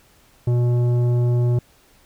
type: tone with tanh clipping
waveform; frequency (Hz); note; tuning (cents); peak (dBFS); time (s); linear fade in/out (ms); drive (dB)
sine; 121.4; B2; -29; -17; 0.47-1.59; 5; 11
effects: pink hiss -55 dBFS RMS until 2.05 s